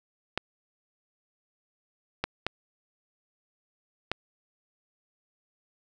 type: clicks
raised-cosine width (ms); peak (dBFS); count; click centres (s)
0.3; -11; 4; 0.376 / 2.24 / 2.466 / 4.116
effects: none